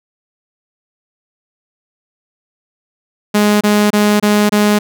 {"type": "tone bursts", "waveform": "sawtooth", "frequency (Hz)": 208.3, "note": "G#3", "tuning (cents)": 5, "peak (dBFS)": -5, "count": 5, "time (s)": [3.34, 4.79], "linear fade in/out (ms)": 10, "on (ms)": 270, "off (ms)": 25, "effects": []}